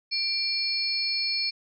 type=tone cluster; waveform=sine; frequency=2366 / 4372 / 5220 Hz; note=D7 / C#8 / E8; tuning=+12 / -25 / -18 cents; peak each=-32 / -27 / -30 dBFS; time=0.11-1.51 s; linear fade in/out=20 ms; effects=none